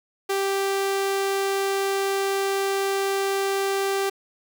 sawtooth tone, 392 Hz, G4, in tune, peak -18 dBFS, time 0.29-4.1 s, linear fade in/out 10 ms, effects 8-bit

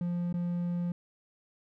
triangle tone with dropouts, 174.61 Hz, F3, in tune, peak -27 dBFS, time 0.01-0.92 s, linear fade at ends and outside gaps 2 ms, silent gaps 0.327-0.34 s, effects none

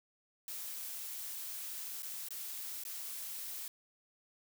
blue noise with dropouts, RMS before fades -43 dBFS, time 0.48-3.68 s, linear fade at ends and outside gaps 1 ms, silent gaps 2.023-2.03 / 2.286-2.306 / 2.837-2.851 s, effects none

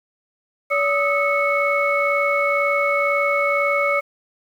sine tone cluster, 571 / 1231 / 1293 / 2203 Hz, D5 / D#6 / E6 / C#7, -49 / -19 / -34 / -11 cents, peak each -20 / -26 / -24 / -20 dBFS, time 0.7-4.01 s, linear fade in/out 20 ms, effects tanh soft clip ceiling -6 dBFS + 8-bit

